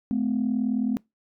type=tone pair together; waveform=sine; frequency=215.4 / 254.8 Hz; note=A3 / C4; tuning=-37 / -46 cents; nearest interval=minor third; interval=291 cents; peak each=-24 dBFS; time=0.11-0.97 s; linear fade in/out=0 ms; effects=noise-tail reverb RT60 0.2 s tail -25 dB re dry + tanh soft clip ceiling -16 dBFS